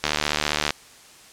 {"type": "click train", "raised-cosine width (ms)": 0.2, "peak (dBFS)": -3, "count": 51, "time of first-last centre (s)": [0.04, 0.706], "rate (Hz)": 75.1, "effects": ["white hiss -48 dBFS RMS until 1.32 s", "low-pass 9000 Hz 12 dB/octave"]}